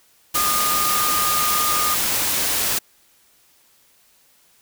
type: tone in noise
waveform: sine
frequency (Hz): 1222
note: D#6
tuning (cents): -32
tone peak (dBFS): -21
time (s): 0.35-1.95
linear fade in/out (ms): 10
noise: white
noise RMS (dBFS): -21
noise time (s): 0.34-2.79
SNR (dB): -3
effects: white hiss -57 dBFS RMS until 4.61 s